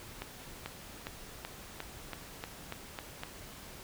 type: accelerating click train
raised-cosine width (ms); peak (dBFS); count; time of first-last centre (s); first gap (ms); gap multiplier
0.3; -22; 10; 0.22-3.235; 440; 0.93
effects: pink hiss -49 dBFS RMS until 3.83 s